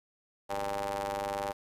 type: ring-modulated tone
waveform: sawtooth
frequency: 100.7 Hz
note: G2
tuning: 47 cents sharp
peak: -25 dBFS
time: 0.49-1.53 s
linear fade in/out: 20 ms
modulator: 694 Hz
effects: resampled to 32000 Hz + 10-bit